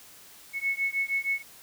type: beating tone pair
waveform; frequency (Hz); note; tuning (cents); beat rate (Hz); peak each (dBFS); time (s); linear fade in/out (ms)
sine; 2198 / 2204.4; C#7 / C#7; -15 / -10; 6.4; -29; 0.53-1.43; 50
effects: white hiss -51 dBFS RMS until 1.62 s